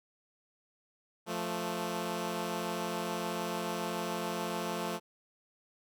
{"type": "tone pair together", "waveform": "10% pulse", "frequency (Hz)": [174.61, 220], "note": ["F3", "A3"], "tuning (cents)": [0, 0], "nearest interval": "major third", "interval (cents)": 400, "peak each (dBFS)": -28, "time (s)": [1.26, 5], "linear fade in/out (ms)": 50, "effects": []}